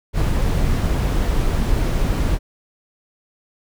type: noise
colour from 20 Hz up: brown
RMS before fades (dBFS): -18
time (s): 0.13-2.39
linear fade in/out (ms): 50
effects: none